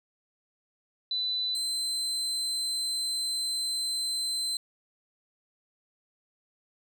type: tone pair in turn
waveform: sine / 35% pulse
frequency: 3996 / 4075 Hz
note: B7 / C8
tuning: +20 / -47 cents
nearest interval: unison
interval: 33 cents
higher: second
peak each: -27 dBFS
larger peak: neither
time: 1.11-1.55 / 1.55-4.57 s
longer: second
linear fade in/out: 2 ms
effects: none